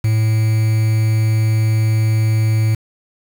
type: tone with quantisation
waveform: triangle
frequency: 110 Hz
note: A2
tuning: in tune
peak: -10 dBFS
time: 0.04-2.75 s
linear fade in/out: 5 ms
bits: 5
effects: none